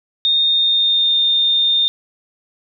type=tone with pitch glide; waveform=sine; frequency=3673 to 3635 Hz; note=A#7 to A#7; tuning=-26 to -44 cents; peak=-12 dBFS; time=0.25-1.88 s; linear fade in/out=0 ms; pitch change=-18 cents; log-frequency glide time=0.41-1.18 s; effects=none